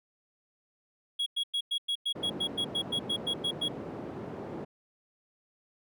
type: tone bursts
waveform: triangle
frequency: 3322 Hz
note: G#7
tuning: in tune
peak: -26 dBFS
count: 15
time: 1.19-3.685 s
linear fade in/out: 10 ms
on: 73 ms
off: 100 ms
type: band-pass noise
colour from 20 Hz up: white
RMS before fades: -40 dBFS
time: 2.15-4.65 s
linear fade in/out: 10 ms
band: 140 to 420 Hz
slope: 12 dB/octave
effects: none